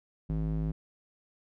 square tone with band-pass filter, 53 Hz, G#1, 36 cents sharp, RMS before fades -31 dBFS, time 0.29-0.72 s, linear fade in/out 10 ms, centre 160 Hz, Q 1.5, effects none

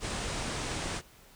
pink low-pass noise, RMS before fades -35 dBFS, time 0-1.02 s, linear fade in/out 50 ms, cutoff 9500 Hz, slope 96 dB/octave, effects pink hiss -57 dBFS RMS until 1.35 s

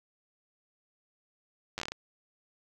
slowing click train, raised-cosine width 0.2 ms, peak -18 dBFS, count 8, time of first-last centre 1.78-1.92 s, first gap 9 ms, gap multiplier 1.26, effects none

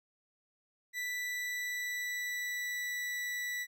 40% pulse tone with pitch glide, 1975.5 to 1961.9 Hz, B6 to B6, 0 to -12 cents, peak -34 dBFS, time 0.93-3.67 s, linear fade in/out 50 ms, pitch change -12 cents, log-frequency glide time 1.05-3.26 s, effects none

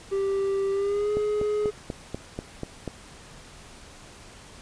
triangle tone with pitch glide, 392 to 420.1 Hz, G4 to G#4, 0 to +20 cents, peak -21 dBFS, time 0.11-1.71 s, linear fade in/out 20 ms, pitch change +120 cents, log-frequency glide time 0.72-1.13 s
click train, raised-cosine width 2 ms, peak -17 dBFS, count 8, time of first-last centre 1.17-2.877 s, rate 4.1 Hz
effects pink hiss -47 dBFS RMS until 4.61 s + resampled to 22050 Hz

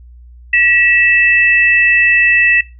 sine tone pair together, 1928.9 / 2637 Hz, B6 / E7, -41 / 0 cents, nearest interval perfect fourth, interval 541 cents, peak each -10 / -11 dBFS, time 0.53-2.61 s, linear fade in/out 5 ms, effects noise-tail reverb RT60 0.3 s tail -21 dB re dry + added 60 Hz sine -35 dBFS peak until 2.79 s

